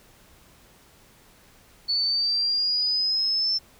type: linear sweep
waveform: sine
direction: up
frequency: 4443 to 5340 Hz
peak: -21 dBFS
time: 1.88-3.59 s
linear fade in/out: 20 ms
effects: pink hiss -55 dBFS RMS until 3.79 s